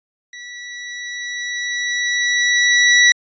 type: tone with level ramp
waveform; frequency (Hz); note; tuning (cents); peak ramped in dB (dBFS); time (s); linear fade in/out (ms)
sawtooth; 1949; B6; -23; -29 to -4; 0.33-3.12; 2
effects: resampled to 16000 Hz